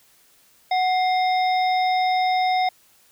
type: harmonic tone with a mistuned harmonic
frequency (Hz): 740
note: F#5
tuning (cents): 0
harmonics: 1 / 3 / 5 / 7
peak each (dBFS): -18 / -28 / -32 / -35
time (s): 0.71-2.69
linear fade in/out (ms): 5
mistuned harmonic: 3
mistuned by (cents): -91
effects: white hiss -57 dBFS RMS until 3.11 s